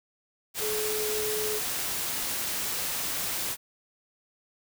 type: tone in noise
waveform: sine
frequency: 427.1 Hz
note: G#4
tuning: 48 cents sharp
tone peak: -30 dBFS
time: 0.59-1.61 s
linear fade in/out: 50 ms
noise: white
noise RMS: -31 dBFS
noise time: 0.54-3.57 s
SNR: -2 dB
effects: none